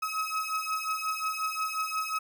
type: beating tone pair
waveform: 35% pulse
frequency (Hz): 1276 / 1281.6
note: D#6 / E6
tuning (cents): +43 / -49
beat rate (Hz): 5.6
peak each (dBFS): -31 / -31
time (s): 0.02-2.19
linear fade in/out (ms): 10
effects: none